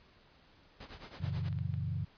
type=noise with tremolo; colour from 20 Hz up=pink; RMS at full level=-46 dBFS; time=0.8-1.49 s; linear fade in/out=5 ms; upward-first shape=triangle; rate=9.2 Hz; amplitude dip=85%
type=clicks; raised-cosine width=0.3 ms; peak=-38 dBFS; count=4; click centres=1.023 / 1.528 / 1.588 / 1.74 s
type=chord; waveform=sine; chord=F# dominant seventh; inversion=none; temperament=equal; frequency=92.5 / 116.54 / 138.59 / 164.81 Hz; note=F#2 / A#2 / C#3 / E3; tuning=0 / 0 / 0 / 0 cents; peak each=-37 / -39 / -38 / -41 dBFS; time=1.2-2.05 s; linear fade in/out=10 ms
effects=pink hiss -63 dBFS RMS until 2.17 s + resampled to 11025 Hz